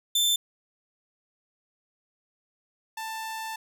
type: tone pair in turn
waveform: sawtooth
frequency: 3547 / 886.8 Hz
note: A7 / A5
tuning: +13 / +13 cents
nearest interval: 2 octaves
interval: 2400 cents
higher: first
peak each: -18 / -29 dBFS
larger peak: first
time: 0.15-0.36 / 2.97-3.56 s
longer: second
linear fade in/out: 5 ms
effects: none